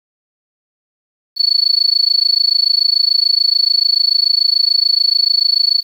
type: tone with amplitude modulation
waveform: sine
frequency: 4429 Hz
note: C#8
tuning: 2 cents flat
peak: -6 dBFS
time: 1.36-5.83 s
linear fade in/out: 50 ms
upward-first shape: sine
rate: 26.9 Hz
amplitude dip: 100%
effects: 7-bit